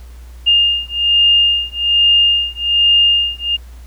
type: beating tone pair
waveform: sine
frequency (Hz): 2820 / 2821.2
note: F7 / F7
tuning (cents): +16 / +17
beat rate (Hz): 1.2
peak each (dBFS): -13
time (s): 0.46-3.57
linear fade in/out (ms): 20
effects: added 60 Hz sine -32 dBFS peak until 3.86 s + pink hiss -48 dBFS RMS until 3.86 s